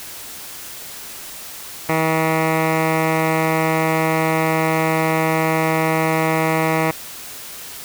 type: tone with low-pass filter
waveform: 10% pulse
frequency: 160 Hz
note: D#3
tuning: 49 cents sharp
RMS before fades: -18 dBFS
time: 1.89-6.91 s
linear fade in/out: 2 ms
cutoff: 1900 Hz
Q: 2.7
effects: white hiss -34 dBFS RMS until 7.84 s